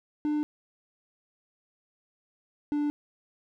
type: tone pair in turn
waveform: triangle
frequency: 299.2 / 293.9 Hz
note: D4 / D4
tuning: +32 / +1 cents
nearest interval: unison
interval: 31 cents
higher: first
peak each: -23 dBFS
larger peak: neither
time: 0.25-0.43 / 2.72-2.9 s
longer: neither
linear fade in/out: 0 ms
effects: none